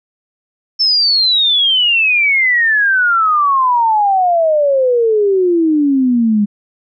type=exponential sweep; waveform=sine; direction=down; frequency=5350 to 201.9 Hz; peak=-9 dBFS; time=0.79-6.46 s; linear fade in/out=20 ms; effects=none

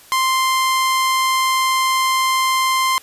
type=tone; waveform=sawtooth; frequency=1046.5 Hz; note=C6; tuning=in tune; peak=-11 dBFS; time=0.12-2.98 s; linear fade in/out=0 ms; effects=white hiss -45 dBFS RMS until 3.02 s + resampled to 32000 Hz

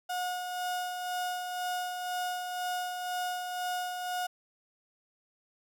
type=tone with tremolo; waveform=35% pulse; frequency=723 Hz; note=F#5; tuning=40 cents flat; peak=-29 dBFS; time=0.09-4.27 s; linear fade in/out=10 ms; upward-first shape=sine; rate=2 Hz; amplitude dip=40%; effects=none

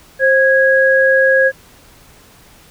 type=tone pair together; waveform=sine; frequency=530 / 1653.7 Hz; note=C5 / G#6; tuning=+22 / -8 cents; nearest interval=octave + minor sixth; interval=1970 cents; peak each=-11 dBFS; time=0.19-1.52 s; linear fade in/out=50 ms; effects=pink hiss -45 dBFS RMS until 2.7 s

